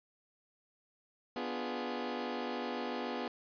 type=chord; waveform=20% pulse; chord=B diminished seventh; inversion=none; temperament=equal; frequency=246.9 / 293.7 / 349.2 / 415.3 Hz; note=B3 / D4 / F4 / Ab4; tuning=0 / 0 / 0 / 0 cents; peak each=-34 / -40 / -38 / -37 dBFS; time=1.36-3.28 s; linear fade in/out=2 ms; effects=resampled to 11025 Hz